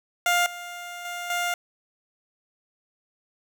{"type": "tone with level steps", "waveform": "15% pulse", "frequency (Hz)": 703, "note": "F5", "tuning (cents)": 11, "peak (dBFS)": [-13, -29, -25, -18], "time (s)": [0.26, 1.54], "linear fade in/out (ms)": 2, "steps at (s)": [0.46, 1.05, 1.3], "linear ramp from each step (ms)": 2, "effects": []}